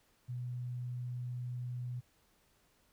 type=tone; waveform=sine; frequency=123.47 Hz; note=B2; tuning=in tune; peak=-37 dBFS; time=0.28-2.01 s; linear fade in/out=20 ms; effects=pink hiss -71 dBFS RMS until 2.92 s